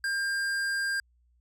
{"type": "tone with tanh clipping", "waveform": "sine", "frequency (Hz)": 1600, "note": "G6", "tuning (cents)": 35, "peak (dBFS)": -29, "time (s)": [0.04, 1], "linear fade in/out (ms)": 2, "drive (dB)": 16, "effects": ["added 60 Hz sine -63 dBFS peak until 1.4 s"]}